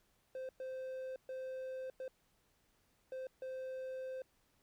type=tone bursts at uneven times; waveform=triangle; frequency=520 Hz; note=C5; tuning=11 cents flat; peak=-39 dBFS; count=6; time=0.35-0.49 / 0.6-1.16 / 1.29-1.9 / 2-2.08 / 3.12-3.27 / 3.42-4.22 s; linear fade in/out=2 ms; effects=pink hiss -75 dBFS RMS until 4.62 s